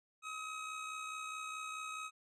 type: tone with amplitude modulation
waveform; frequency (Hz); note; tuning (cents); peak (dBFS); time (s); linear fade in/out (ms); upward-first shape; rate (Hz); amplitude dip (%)
25% pulse; 1271; D#6; +36; -36; 0.22-2.11; 50; sine; 64.7; 40
effects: resampled to 24000 Hz